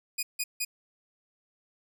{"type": "tone bursts", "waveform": "10% pulse", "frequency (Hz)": 2466, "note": "D#7", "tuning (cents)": -16, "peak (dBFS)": -19, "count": 3, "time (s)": [0.18, 0.65], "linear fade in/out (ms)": 10, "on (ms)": 50, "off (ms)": 160, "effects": []}